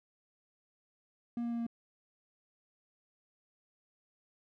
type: tone with pitch steps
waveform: triangle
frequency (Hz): 236.9 / 235.5 / 234.2 / 232.8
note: A#3 / A#3 / A#3 / A#3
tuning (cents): +28 / +18 / +8 / -2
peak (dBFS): -31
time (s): 1.37-1.666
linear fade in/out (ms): 2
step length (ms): 74
effects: none